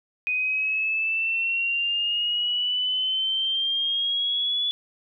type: exponential sweep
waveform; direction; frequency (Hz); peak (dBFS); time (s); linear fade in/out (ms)
sine; up; 2489 to 3437; -22; 0.27-4.71; 0
effects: none